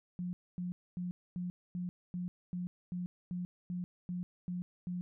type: tone bursts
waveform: sine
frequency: 178.4 Hz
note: F3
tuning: 37 cents sharp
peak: -35 dBFS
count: 13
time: 0.19-5.01 s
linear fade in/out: 0 ms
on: 140 ms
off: 250 ms
effects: none